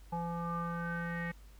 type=tone with low-pass filter sweep; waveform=square; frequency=170 Hz; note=F3; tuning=46 cents flat; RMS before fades=-37 dBFS; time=0.12-1.32 s; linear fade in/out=10 ms; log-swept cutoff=890 to 2000 Hz; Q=7.7; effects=added 50 Hz sine -52 dBFS peak until 1.59 s + pink hiss -64 dBFS RMS until 1.59 s